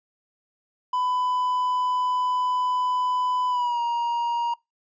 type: tone with pitch glide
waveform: triangle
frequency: 1000 to 943.9 Hz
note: B5 to A#5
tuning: +21 to +21 cents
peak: -20 dBFS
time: 0.93-4.54 s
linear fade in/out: 5 ms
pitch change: -100 cents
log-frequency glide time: 3.49-3.81 s
effects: noise-tail reverb RT60 0.2 s tail -24 dB re dry + resampled to 16000 Hz